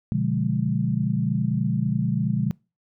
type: chord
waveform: sine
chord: B diminished seventh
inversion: none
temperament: equal with one note detuned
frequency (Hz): 123.47 / 146.83 / 178.39 / 207.7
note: B2 / D3 / F3 / Ab3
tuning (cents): 0 / 0 / +37 / 0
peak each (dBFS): -26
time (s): 0.12-2.51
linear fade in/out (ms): 0
effects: noise-tail reverb RT60 0.3 s tail -25 dB re dry